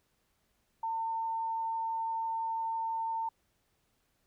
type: tone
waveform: sine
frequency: 903 Hz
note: A5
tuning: 45 cents sharp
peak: -31 dBFS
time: 0.83-3.29 s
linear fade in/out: 5 ms
effects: pink hiss -75 dBFS RMS until 4.26 s